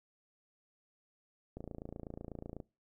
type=click train; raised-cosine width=2 ms; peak=-30 dBFS; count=30; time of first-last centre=1.57-2.602 s; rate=28.1 Hz; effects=noise-tail reverb RT60 0.3 s tail -23 dB re dry